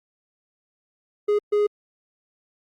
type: tone bursts at uneven times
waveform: triangle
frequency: 415.3 Hz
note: G#4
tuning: in tune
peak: -15 dBFS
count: 2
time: 1.28-1.39 / 1.52-1.67 s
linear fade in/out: 10 ms
effects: Opus 48 kbps